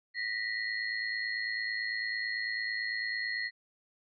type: tone cluster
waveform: sine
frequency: 1862 / 1971 / 4254 Hz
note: A#6 / B6 / C8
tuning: -2 / -4 / +28 cents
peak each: -37 / -34 / -40 dBFS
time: 0.14-3.51 s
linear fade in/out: 50 ms
effects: none